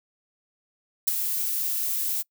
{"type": "noise with ADSR envelope", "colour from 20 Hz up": "violet", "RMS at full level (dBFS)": -19, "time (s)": [1.07, 2.23], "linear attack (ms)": 11, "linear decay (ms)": 14, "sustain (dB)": -8, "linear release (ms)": 23, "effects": ["noise-tail reverb RT60 0.1 s tail -25 dB re dry"]}